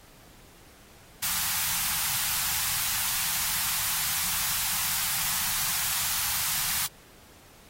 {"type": "band-stop noise", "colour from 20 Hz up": "white", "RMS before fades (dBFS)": -28, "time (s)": [1.22, 6.87], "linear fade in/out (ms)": 10, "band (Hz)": [190, 760], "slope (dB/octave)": 48, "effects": ["pink hiss -54 dBFS RMS until 7.69 s", "AAC 48 kbps"]}